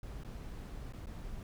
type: noise with dropouts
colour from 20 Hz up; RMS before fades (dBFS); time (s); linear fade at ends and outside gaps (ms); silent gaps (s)
brown; -44; 0.03-1.43; 2; 0.236-0.247 / 0.925-0.934 / 1.059-1.069
effects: none